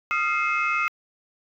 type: tone cluster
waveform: sine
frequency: 1233 / 1374 / 2120 / 2569 Hz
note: D#6 / F6 / C7 / E7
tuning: -16 / -29 / +22 / -45 cents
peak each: -26 dBFS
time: 0.11-0.88 s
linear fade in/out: 0 ms
effects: tanh soft clip ceiling -14 dBFS